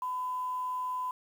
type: tone with quantisation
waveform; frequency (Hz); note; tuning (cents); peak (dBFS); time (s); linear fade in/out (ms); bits
sine; 1007; B5; +33; -31; 0.02-1.11; 2; 9
effects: none